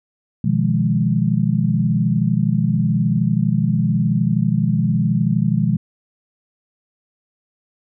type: chord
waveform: sine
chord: F half-diminished seventh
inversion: second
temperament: equal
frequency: 123.47 / 155.56 / 174.61 / 207.7 Hz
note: Cb3 / Eb3 / F3 / Ab3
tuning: 0 / 0 / 0 / 0 cents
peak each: -20 dBFS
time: 0.44-5.77 s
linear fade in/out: 5 ms
effects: none